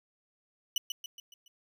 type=tone with echo; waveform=30% pulse; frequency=2960 Hz; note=F#7; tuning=in tune; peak=-24 dBFS; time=0.76-0.78 s; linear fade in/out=2 ms; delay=140 ms; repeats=5; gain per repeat=-6 dB; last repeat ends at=1.48 s; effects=none